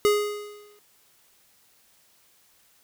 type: tone with exponential decay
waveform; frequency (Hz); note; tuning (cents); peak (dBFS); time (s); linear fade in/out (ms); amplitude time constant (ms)
square; 415.3; G#4; 0; -16; 0.05-0.79; 0; 160
effects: white hiss -61 dBFS RMS until 2.83 s

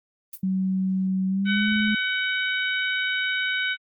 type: noise with exponential decay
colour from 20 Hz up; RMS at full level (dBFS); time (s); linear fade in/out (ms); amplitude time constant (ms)
violet; -29; 0.33-0.42; 5; 18
type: tone with pitch glide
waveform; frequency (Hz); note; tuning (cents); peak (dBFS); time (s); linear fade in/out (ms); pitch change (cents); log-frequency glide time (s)
sine; 188.8 to 211.9; F#3 to G#3; +35 to +35; -21; 0.43-1.95; 5; +200; 1.28-1.7
type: harmonic tone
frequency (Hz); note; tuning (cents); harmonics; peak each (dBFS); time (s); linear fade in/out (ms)
753; F#5; +30; 2 / 3 / 4 / 5; -25 / -29 / -31 / -33; 1.45-3.77; 50
effects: Opus 24 kbps

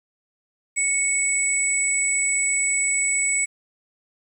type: tone pair together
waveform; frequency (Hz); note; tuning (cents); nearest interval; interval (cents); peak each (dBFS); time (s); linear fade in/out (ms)
sine; 2217 / 7906; C#7 / B8; 0 / +1; octave + minor seventh; 2201; -23 / -21; 0.76-3.46; 20
effects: 9-bit

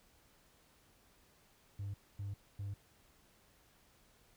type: tone bursts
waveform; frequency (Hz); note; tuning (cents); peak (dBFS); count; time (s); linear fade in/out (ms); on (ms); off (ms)
triangle; 100; G2; +35; -36; 3; 1.79-2.74; 5; 150; 250
effects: tanh soft clip ceiling -34 dBFS + pink hiss -68 dBFS RMS until 4.36 s

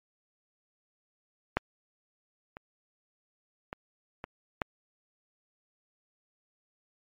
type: clicks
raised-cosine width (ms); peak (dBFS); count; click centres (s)
0.5; -10 / -27 / -21 / -22 / -13; 5; 1.57 / 2.569 / 3.729 / 4.241 / 4.618
effects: MP3 64 kbps

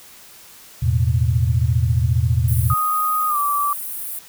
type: chord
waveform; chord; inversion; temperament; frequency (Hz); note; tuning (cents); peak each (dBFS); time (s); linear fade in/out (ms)
sine; E suspended fourth; none; equal with one note detuned; 82.41 / 110 / 124.69; E2 / A2 / B2; 0 / 0 / +17; -19; 0.82-2.74; 10
type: high-pass noise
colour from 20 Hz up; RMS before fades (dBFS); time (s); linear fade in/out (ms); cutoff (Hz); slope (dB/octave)
white; -29; 2.48-4.19; 2; 9200; 48
type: tone with pitch glide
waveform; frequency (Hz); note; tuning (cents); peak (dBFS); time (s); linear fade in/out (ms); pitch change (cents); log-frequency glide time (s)
sine; 1244.5 to 1161.2; D#6 to D6; 0 to -20; -17; 2.7-3.73; 2; -120; 3.28-3.38
effects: white hiss -44 dBFS RMS until 4.28 s

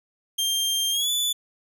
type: tone with pitch glide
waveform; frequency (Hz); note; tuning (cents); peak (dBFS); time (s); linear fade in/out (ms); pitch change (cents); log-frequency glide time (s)
sawtooth; 3185 to 3473; G7 to A7; +27 to -23; -19; 0.38-1.33; 10; +150; 0.91-1.1
effects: none

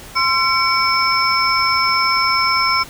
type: tone cluster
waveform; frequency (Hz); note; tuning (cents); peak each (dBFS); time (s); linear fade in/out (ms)
sine; 1045 / 1352 / 2259 / 5290; C6 / E6 / C#7 / E8; -2 / +43 / +32 / +5; -19; 0.15-2.84; 20
effects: pink hiss -37 dBFS RMS until 2.89 s

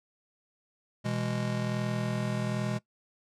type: chord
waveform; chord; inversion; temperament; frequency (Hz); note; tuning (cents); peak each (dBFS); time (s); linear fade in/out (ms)
square; E major; second; just; 123.61 / 164.81 / 206; B2 / E3 / G#3; +2 / 0 / -14; -33 / -38 / -34; 1.04-2.79; 20
effects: noise-tail reverb RT60 0.1 s tail -19 dB re dry + low-pass 8000 Hz 12 dB/octave

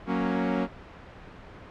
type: chord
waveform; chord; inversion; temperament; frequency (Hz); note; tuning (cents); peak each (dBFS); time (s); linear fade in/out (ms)
sawtooth; F# major; none; equal; 185 / 233.1 / 277.2; F#3 / A#3 / C#4; 0 / 0 / 0; -25; 0.06-0.68; 50
effects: pink hiss -45 dBFS RMS until 1.7 s + low-pass 2000 Hz 12 dB/octave

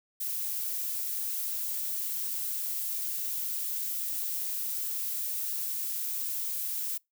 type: noise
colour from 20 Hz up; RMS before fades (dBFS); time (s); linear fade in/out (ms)
violet; -33; 0.2-6.98; 10
effects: noise-tail reverb RT60 0.2 s tail -26 dB re dry

